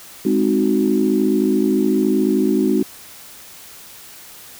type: chord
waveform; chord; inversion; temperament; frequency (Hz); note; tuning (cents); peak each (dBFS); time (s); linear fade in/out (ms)
sine; Ab dominant seventh; none; equal; 207.7 / 261.6 / 311.1 / 370; Ab3 / C4 / Eb4 / Gb4; 0 / 0 / 0 / 0; -19; 0.25-2.83; 5
effects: tanh soft clip ceiling -3 dBFS + white hiss -40 dBFS RMS until 4.59 s